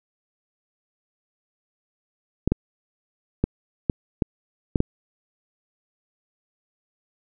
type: clicks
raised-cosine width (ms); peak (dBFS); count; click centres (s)
3; -6; 7; 2.476 / 2.52 / 3.44 / 3.898 / 4.222 / 4.758 / 4.804
effects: none